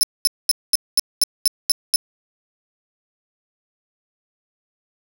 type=tone bursts; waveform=25% pulse; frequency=5274 Hz; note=E8; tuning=in tune; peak=-7 dBFS; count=9; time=0.01-1.959 s; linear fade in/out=0 ms; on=21 ms; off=220 ms; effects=none